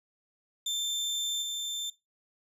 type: tone with level steps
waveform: 30% pulse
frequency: 3564 Hz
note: A7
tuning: 22 cents sharp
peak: -27 / -30 dBFS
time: 0.66-1.9 s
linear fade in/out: 5 ms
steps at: 1.42 s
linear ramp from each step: 2 ms
effects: noise-tail reverb RT60 0.2 s tail -17 dB re dry + resampled to 32000 Hz